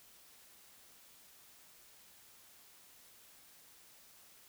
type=silence; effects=white hiss -61 dBFS RMS until 4.48 s